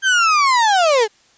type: linear sweep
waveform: 35% pulse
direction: down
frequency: 1593 to 403.5 Hz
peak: -10 dBFS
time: 0.02-1.08 s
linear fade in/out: 50 ms
effects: white hiss -54 dBFS RMS until 1.37 s + resampled to 16000 Hz

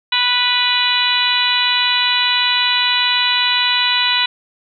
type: harmonic tone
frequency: 492.6 Hz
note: B4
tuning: 5 cents flat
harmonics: 2 / 3 / 4 / 5 / 6 / 7 / 8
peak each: -22 / -24 / -23 / -21 / -19 / -23 / -18 dBFS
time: 0.12-4.26 s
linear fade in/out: 5 ms
effects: none

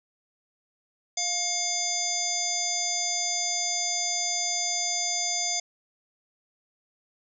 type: harmonic tone with a mistuned harmonic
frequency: 700 Hz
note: F5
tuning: 4 cents sharp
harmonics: 1 / 3 / 5 / 7 / 9 / 10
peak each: -35 / -36 / -36 / -31 / -30 / -32 dBFS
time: 1.17-5.6 s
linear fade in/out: 5 ms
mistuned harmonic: 3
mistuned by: +53 cents
effects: none

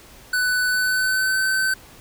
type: tone with pitch glide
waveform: square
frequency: 1495 to 1533.5 Hz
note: F#6 to G6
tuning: +17 to -38 cents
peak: -19 dBFS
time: 0.33-1.74 s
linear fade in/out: 5 ms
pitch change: +45 cents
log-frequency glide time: 0.68-1.44 s
effects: pink hiss -46 dBFS RMS until 2 s

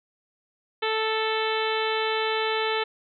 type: harmonic tone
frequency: 440 Hz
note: A4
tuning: in tune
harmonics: 1 / 2 / 3 / 4 / 5 / 6 / 7 / 8 / 9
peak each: -27 / -30 / -32 / -33 / -34 / -35 / -35 / -36 / -37 dBFS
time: 0.82-2.84 s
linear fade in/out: 10 ms
effects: none

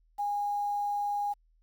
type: tone with quantisation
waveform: sine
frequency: 819 Hz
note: G#5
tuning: 24 cents flat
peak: -28 dBFS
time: 0.18-1.34 s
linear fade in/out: 20 ms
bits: 9
effects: added 40 Hz sine -63 dBFS peak until 1.62 s

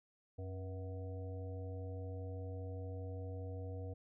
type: harmonic tone with a mistuned harmonic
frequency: 92.5 Hz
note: F#2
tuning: in tune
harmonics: 1 / 3 / 5 / 7 / 8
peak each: -42 / -53 / -50 / -56 / -61 dBFS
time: 0.38-3.94 s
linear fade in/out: 10 ms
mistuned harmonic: 5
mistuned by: +59 cents
effects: none

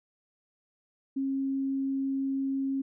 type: tone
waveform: sine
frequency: 270.6 Hz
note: C#4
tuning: 42 cents flat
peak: -27 dBFS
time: 1.16-2.82 s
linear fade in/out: 10 ms
effects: none

